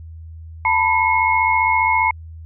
sine tone cluster, 892 / 987 / 2169 Hz, A5 / B5 / C#7, +23 / -1 / -38 cents, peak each -18 dBFS, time 0.65-2.11 s, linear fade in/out 2 ms, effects added 81 Hz sine -33 dBFS peak until 2.45 s

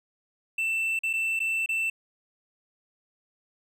triangle tone with dropouts, 2669 Hz, E7, 21 cents sharp, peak -23 dBFS, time 0.58-1.9 s, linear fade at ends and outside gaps 5 ms, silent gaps 0.991-1.034 / 1.131-1.135 / 1.393-1.401 / 1.661-1.689 s, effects none

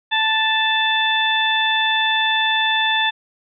harmonic tone, 880 Hz, A5, in tune, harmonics 1 / 2 / 3 / 4, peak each -21 / -20 / -25 / -20 dBFS, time 0.11-3.11 s, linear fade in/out 20 ms, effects none

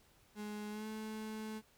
35% pulse tone with pitch glide, 209.7 to 217.1 Hz, G#3 to A3, +17 to -23 cents, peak -40 dBFS, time 0.35-1.62 s, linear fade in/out 50 ms, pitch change +60 cents, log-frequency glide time 0.7-0.87 s, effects pink hiss -68 dBFS RMS until 1.77 s

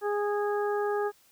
harmonic tone, 412.5 Hz, G#4, 12 cents flat, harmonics 1 / 2 / 3 / 4, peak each -27 / -33 / -37 / -39 dBFS, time 0.01-1.12 s, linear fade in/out 50 ms, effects white hiss -62 dBFS RMS until 1.31 s

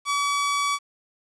sawtooth tone, 1141 Hz, C#6, 50 cents sharp, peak -18 dBFS, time 0.05-0.79 s, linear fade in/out 50 ms, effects resampled to 22050 Hz + 9-bit

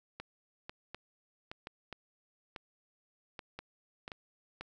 clicks, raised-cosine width 0.3 ms, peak -26 dBFS, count 12, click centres 0.2 / 0.695 / 0.946 / 1.515 / 1.671 / 1.927 / 2.562 / 3.392 / 3.59 / 4.079 / 4.118 / 4.61 s, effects none

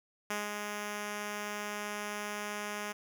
5% pulse tone with ADSR envelope, 207.7 Hz, G#3, in tune, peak -21 dBFS, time 0.3-2.93 s, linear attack 6 ms, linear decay 180 ms, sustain -4 dB, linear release 15 ms, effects none

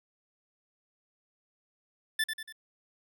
25% pulse tone with echo, 1760 Hz, A6, in tune, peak -22 dBFS, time 2.19-2.24 s, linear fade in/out 5 ms, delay 95 ms, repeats 3, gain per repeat -6 dB, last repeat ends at 2.525 s, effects none

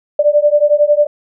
sine beating tone pair, 585 / 596 Hz, D5 / D5, -7 / +25 cents, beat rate 11 Hz, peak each -11 dBFS, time 0.19-1.07 s, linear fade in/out 5 ms, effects none

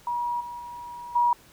sine tone with level steps, 960 Hz, B5, 49 cents flat, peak -25 / -34 / -36 / -18 dBFS, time 0.07-1.33 s, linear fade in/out 2 ms, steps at 0.4 / 0.59 / 1.15 s, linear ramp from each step 10 ms, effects pink hiss -54 dBFS RMS until 1.52 s

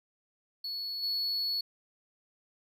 triangle tone with level steps, 4396 Hz, C#8, 15 cents flat, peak -33 / -28 dBFS, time 0.64-1.61 s, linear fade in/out 5 ms, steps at 1.02 s, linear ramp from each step 20 ms, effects none

